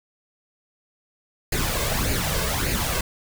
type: noise with flanger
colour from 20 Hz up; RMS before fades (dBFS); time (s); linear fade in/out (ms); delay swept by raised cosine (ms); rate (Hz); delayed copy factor
pink; -24; 1.52-3.01; 5; 0.43 to 1.93; 1.7; +0.6
effects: none